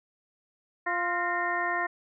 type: harmonic tone with a mistuned harmonic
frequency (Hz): 349.2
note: F4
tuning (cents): 0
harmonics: 1 / 2 / 3 / 4 / 5 / 6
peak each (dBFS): -37 / -32 / -32 / -36 / -30 / -41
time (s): 0.86-1.87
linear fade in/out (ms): 10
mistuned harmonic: 5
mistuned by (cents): +79
effects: none